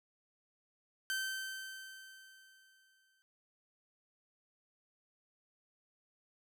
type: tone with exponential decay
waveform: sawtooth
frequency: 1547 Hz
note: G6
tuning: 23 cents flat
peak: -30 dBFS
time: 1.1-3.22 s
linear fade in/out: 0 ms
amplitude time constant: 460 ms
effects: none